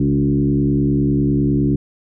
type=tone with frequency modulation; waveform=sine; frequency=215.3 Hz; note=A3; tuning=37 cents flat; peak=-13 dBFS; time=0-1.76 s; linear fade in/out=5 ms; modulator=69.9 Hz; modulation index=1.7; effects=none